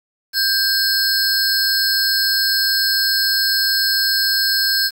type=tone cluster; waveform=square; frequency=1586 / 4283 / 5230 Hz; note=G6 / C8 / E8; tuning=+20 / +40 / -15 cents; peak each=-20 dBFS; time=0.33-4.91 s; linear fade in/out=50 ms; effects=7-bit